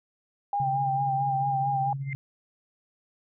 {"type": "tone with vibrato", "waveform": "sine", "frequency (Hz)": 798, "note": "G5", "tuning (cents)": 31, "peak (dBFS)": -24, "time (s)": [0.53, 1.93], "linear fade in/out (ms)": 2, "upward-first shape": "sine", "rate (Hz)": 4.5, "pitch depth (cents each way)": 38}
{"type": "tone with tremolo", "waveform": "sine", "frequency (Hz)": 137.3, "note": "C#3", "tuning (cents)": -16, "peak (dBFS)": -28, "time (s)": [0.6, 2.15], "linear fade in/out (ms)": 0, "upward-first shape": "sine", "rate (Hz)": 15, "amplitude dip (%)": 50}
{"type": "tone with exponential growth", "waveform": "sine", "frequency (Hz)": 2093, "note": "C7", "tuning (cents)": 0, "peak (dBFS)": -30, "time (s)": [2.01, 2.13], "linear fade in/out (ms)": 1, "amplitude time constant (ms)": 26}
{"effects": []}